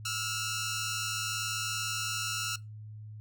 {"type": "tone pair together", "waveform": "10% pulse", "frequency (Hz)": [1318.5, 1419.3], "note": ["E6", "F6"], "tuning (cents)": [0, 28], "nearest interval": "minor second", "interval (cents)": 128, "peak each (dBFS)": -27, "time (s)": [0.05, 2.56], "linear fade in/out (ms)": 5, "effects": ["noise-tail reverb RT60 0.2 s tail -20 dB re dry", "added 107 Hz sine -42 dBFS peak until 3.2 s"]}